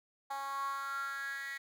10% pulse tone with high-pass filter sweep, 275.3 Hz, C#4, 12 cents flat, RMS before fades -39 dBFS, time 0.3-1.58 s, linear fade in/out 10 ms, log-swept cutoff 880 to 2000 Hz, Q 7.7, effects none

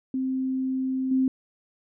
sine tone with level steps, 261.6 Hz, C4, in tune, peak -24 / -19 dBFS, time 0.14-1.28 s, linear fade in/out 2 ms, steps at 1.11 s, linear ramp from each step 5 ms, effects none

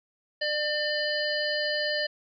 harmonic tone, 599 Hz, D5, 34 cents sharp, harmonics 1 / 3 / 5 / 7 / 8, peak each -30 / -30 / -35 / -34 / -34 dBFS, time 0.41-2.07 s, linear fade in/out 10 ms, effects none

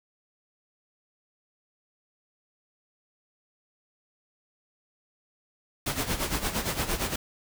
pink noise with tremolo, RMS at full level -27 dBFS, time 5.86-7.16 s, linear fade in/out 5 ms, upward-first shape sine, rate 8.7 Hz, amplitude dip 70%, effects none

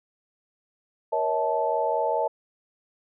sine tone cluster, 473.1 / 558 / 638 / 874 Hz, A#4 / C#5 / D#5 / A5, +26 / +11 / +43 / -12 cents, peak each -29 / -29 / -27 / -26 dBFS, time 1.12-2.28 s, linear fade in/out 10 ms, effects none

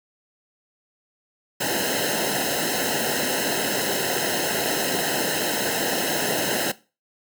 pink noise with comb filter, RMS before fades -24 dBFS, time 1.6-6.72 s, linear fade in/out 10 ms, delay 0.86 ms, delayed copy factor -0.95, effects noise-tail reverb RT60 0.3 s tail -18 dB re dry + high-pass 150 Hz 12 dB/octave

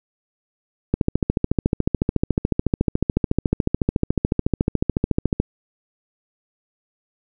click train, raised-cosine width 3 ms, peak -4 dBFS, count 63, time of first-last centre 0.94-5.4 s, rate 13.9 Hz, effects none

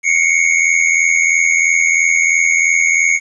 square tone pair together, 2160 / 2243 Hz, C#7 / C#7, -45 / +20 cents, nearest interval minor second, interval 65 cents, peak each -14 dBFS, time 0.03-3.2 s, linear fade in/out 50 ms, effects resampled to 22050 Hz + 8-bit

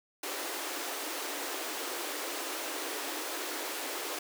pink high-pass noise, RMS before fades -37 dBFS, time 0.23-4.19 s, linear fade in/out 5 ms, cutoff 280 Hz, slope 96 dB/octave, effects none

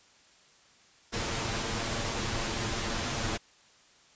pink noise with comb filter, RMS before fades -32 dBFS, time 1.12-3.38 s, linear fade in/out 20 ms, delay 8.8 ms, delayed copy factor +0.6, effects white hiss -60 dBFS RMS until 4.15 s + resampled to 16000 Hz

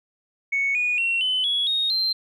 sine tone with pitch steps, 2217 / 2460 / 2729 / 3029 / 3360 / 3729 / 4137 Hz, C#7 / D#7 / F7 / F#7 / G#7 / A#7 / C8, 0 / -20 / -41 / +40 / +19 / 0 / -20 cents, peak -19 dBFS, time 0.52-2.13 s, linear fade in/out 10 ms, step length 230 ms, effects tanh soft clip ceiling -15 dBFS

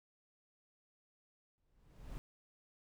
brown noise with exponential growth, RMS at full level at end -43 dBFS, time 1.58-2.18 s, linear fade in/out 0 ms, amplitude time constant 130 ms, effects none

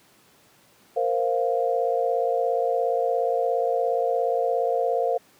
sine chord, Bb suspended second, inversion none, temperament equal, 466.2 / 523.3 / 698.5 Hz, Bb4 / C5 / F5, 0 / 0 / 0 cents, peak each -25 dBFS, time 0.96-5.18 s, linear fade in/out 10 ms, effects pink hiss -57 dBFS RMS until 5.39 s + high-pass 150 Hz 12 dB/octave

